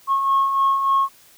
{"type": "beating tone pair", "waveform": "sine", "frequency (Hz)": [1087, 1090.4], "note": ["C#6", "C#6"], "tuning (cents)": [-34, -29], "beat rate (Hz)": 3.4, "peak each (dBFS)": [-24, -15], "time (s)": [0.07, 1.09], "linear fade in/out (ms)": 50, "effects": ["tanh soft clip ceiling -11 dBFS", "white hiss -51 dBFS RMS until 1.37 s"]}